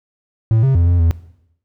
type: tone with pitch steps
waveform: triangle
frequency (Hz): 111.5 / 134 / 85.5 / 87.2 / 83.3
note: A2 / C3 / F2 / F2 / E2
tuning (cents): +23 / +42 / -36 / -2 / +19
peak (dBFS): -8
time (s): 0.51-1.11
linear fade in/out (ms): 0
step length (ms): 120
effects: noise-tail reverb RT60 0.8 s tail -18 dB re dry